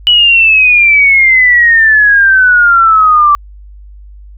sine exponential sweep, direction down, 2960 to 1161 Hz, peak -3 dBFS, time 0.07-3.35 s, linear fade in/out 0 ms, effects added 50 Hz sine -30 dBFS peak until 4.37 s

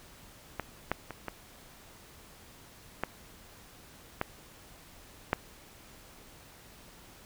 clicks, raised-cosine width 0.5 ms, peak -17 / -13 / -24 / -20 / -14 / -14 / -10 dBFS, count 7, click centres 0.597 / 0.916 / 1.107 / 1.283 / 3.036 / 4.214 / 5.331 s, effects pink hiss -54 dBFS RMS until 7.25 s

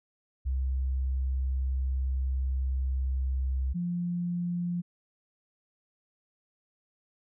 sine tone pair in turn, 65.5 / 174.86 Hz, C2 / F3, +2 / +2 cents, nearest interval octave + perfect fourth, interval 1700 cents, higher second, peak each -26 / -28 dBFS, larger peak first, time 0.45-3.74 / 3.74-4.82 s, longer first, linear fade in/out 20 ms, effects none

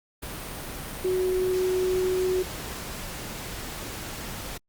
sine tone in noise, 370 Hz, F#4, in tune, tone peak -22 dBFS, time 1.04-2.43 s, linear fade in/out 10 ms, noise pink, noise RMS -36 dBFS, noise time 0.22-4.58 s, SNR +11 dB, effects Opus 48 kbps

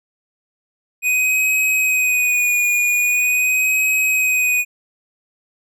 square tone with vibrato, 2489 Hz, D#7, in tune, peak -15 dBFS, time 1.02-4.65 s, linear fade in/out 50 ms, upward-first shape sine, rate 0.43 Hz, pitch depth 33 cents each way, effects none

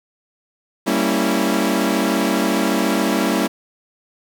sawtooth chord, G diminished seventh, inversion none, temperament equal with one note detuned, 196 / 230.4 / 277.2 / 329.6 Hz, G3 / Bb3 / Db4 / Fb4, 0 / -20 / 0 / 0 cents, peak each -18 dBFS, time 0.86-3.48 s, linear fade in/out 20 ms, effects 7-bit

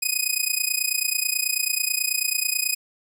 10% pulse tone with amplitude modulation, 2500 Hz, D#7, 8 cents sharp, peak -9 dBFS, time 0.02-2.75 s, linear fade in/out 10 ms, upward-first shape sine, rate 29.2 Hz, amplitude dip 90%, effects none

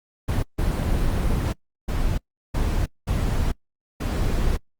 brown noise bursts at uneven times, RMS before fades -22 dBFS, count 6, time 0.28-0.43 / 0.58-1.53 / 1.88-2.18 / 2.54-2.86 / 3.07-3.52 / 4-4.57 s, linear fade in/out 10 ms, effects noise-tail reverb RT60 0.1 s tail -26 dB re dry + Opus 24 kbps

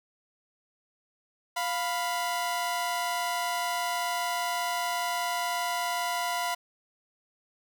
sawtooth tone pair together, 700.7 / 990 Hz, F5 / B5, +6 / +4 cents, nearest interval tritone, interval 598 cents, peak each -27 dBFS, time 1.56-6.55 s, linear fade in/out 10 ms, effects none

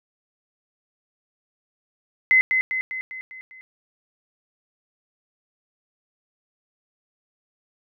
sine tone with echo, 2046 Hz, C7, 39 cents flat, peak -12 dBFS, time 2.31-2.41 s, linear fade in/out 0 ms, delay 200 ms, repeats 6, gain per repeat -5 dB, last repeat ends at 3.61 s, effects none

